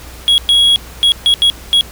triangle tone bursts at uneven times, 3322 Hz, G#7, in tune, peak -5 dBFS, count 6, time 0.28-0.38 / 0.49-0.76 / 1.03-1.12 / 1.26-1.34 / 1.42-1.5 / 1.73-1.81 s, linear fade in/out 0 ms, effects added 60 Hz sine -34 dBFS peak until 1.91 s + pink hiss -35 dBFS RMS until 1.91 s

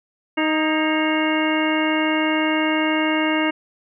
harmonic tone with a mistuned harmonic, 311 Hz, D#4, 1 cent flat, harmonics 1 / 2 / 3 / 4 / 5 / 6 / 7 / 9, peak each -20 / -26 / -27 / -30 / -29 / -31 / -26 / -28 dBFS, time 0.37-3.51 s, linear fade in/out 10 ms, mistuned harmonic 5, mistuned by +50 cents, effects none

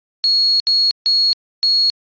sine tone bursts at uneven times, 4323 Hz, C#8, 44 cents flat, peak -11 dBFS, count 4, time 0.24-0.6 / 0.67-0.91 / 1.06-1.33 / 1.63-1.9 s, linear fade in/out 0 ms, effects resampled to 11025 Hz

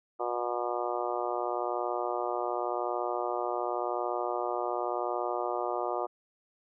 harmonic tone, 120.9 Hz, B2, 36 cents flat, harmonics 3 / 4 / 5 / 6 / 7 / 8 / 9 / 10, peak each -36 / -37 / -36 / -35 / -40 / -40 / -42 / -39 dBFS, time 0.19-6.07 s, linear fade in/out 20 ms, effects none

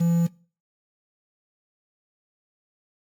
triangle tone with quantisation, 169.4 Hz, E3, 48 cents sharp, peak -16 dBFS, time 0-0.27 s, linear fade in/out 10 ms, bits 7, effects noise-tail reverb RT60 0.4 s tail -22 dB re dry + AAC 64 kbps

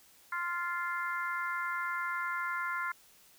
harmonic tone, 348.3 Hz, F4, 5 cents flat, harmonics 3 / 4 / 5 / 6, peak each -37 / -35 / -41 / -41 dBFS, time 0.32-2.92 s, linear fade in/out 5 ms, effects white hiss -61 dBFS RMS until 3.38 s

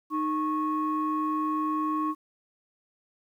sine tone pair together, 308.5 / 1100 Hz, D#4 / C#6, -15 / -14 cents, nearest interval octave + minor seventh, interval 2201 cents, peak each -27 dBFS, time 0.1-2.15 s, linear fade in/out 50 ms, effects tanh soft clip ceiling -19 dBFS + 10-bit

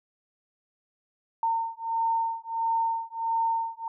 sine beating tone pair, 910 / 911.5 Hz, A#5 / A#5, -42 / -39 cents, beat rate 1.5 Hz, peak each -28 dBFS, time 1.43-3.88 s, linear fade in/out 2 ms, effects none

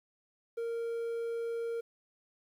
triangle tone, 463.6 Hz, A#4, 10 cents flat, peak -31 dBFS, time 0.57-1.81 s, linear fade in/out 10 ms, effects 11-bit

